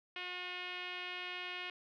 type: tone with low-pass filter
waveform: 5% pulse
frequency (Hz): 360.4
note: F#4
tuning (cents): -45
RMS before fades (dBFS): -43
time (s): 0.16-1.7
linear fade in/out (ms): 2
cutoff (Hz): 2800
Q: 2.5
effects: none